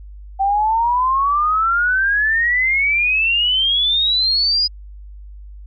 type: exponential sweep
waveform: sine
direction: up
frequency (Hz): 770 to 4978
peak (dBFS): -13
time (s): 0.39-4.68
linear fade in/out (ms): 20
effects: added 50 Hz sine -33 dBFS peak until 5.66 s + MP3 64 kbps

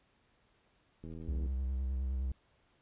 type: click train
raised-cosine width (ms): 3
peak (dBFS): -34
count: 35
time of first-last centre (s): 1.04-1.461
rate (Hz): 80.8
type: tone with vibrato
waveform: triangle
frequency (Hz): 65.41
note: C2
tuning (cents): 0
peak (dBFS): -30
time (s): 1.28-2.32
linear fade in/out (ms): 5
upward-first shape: square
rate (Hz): 9.7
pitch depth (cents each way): 45
effects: pink hiss -71 dBFS RMS until 2.81 s + resampled to 8000 Hz

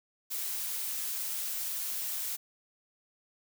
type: noise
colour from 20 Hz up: blue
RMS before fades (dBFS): -35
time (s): 0.3-2.37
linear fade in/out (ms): 20
effects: none

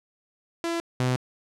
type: tone pair in turn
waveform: sawtooth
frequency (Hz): 336.5 / 126.7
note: E4 / B2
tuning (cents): +36 / +45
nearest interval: octave + perfect fourth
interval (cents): 1691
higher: first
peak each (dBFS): -22 / -18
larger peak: second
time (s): 0.64-0.8 / 1-1.16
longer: neither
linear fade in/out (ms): 0
effects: low-pass 9000 Hz 12 dB/octave

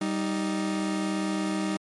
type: tone pair together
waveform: 40% pulse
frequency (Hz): 195.2 / 312.3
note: G3 / D#4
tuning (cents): -7 / +7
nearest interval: minor sixth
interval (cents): 814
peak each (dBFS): -28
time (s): 0.01-1.77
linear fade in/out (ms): 5
effects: MP3 48 kbps

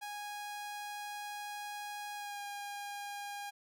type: tone with pitch glide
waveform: sawtooth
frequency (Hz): 826 to 812.7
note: G#5 to G#5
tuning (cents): -10 to -38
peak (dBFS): -37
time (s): 0.01-3.51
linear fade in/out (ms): 20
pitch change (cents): -28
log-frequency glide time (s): 2.14-2.41
effects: none

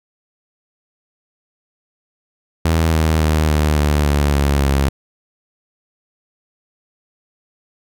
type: tone with pitch steps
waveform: sawtooth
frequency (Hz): 81.2 / 79.35 / 77.53 / 75.76 / 74.03 / 72.34 / 70.69 / 69.07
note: E2 / D#2 / D#2 / D#2 / D2 / D2 / C#2 / C#2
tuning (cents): -26 / +35 / -6 / -46 / +14 / -26 / +34 / -6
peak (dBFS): -9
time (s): 2.65-4.89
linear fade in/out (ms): 5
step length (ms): 280
effects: none

